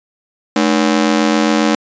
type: ring-modulated tone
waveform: sawtooth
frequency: 261 Hz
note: C4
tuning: 4 cents flat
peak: -4 dBFS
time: 0.56-1.75 s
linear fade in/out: 0 ms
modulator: 43.7 Hz
effects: resampled to 16000 Hz